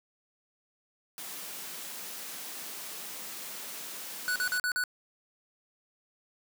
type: high-pass noise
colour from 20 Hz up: white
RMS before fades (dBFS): -41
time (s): 1.18-4.58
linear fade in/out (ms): 0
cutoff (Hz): 150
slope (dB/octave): 96
type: tone bursts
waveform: square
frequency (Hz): 1480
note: F#6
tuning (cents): 0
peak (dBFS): -28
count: 5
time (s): 4.28-4.838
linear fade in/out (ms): 0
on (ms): 78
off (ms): 42
effects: none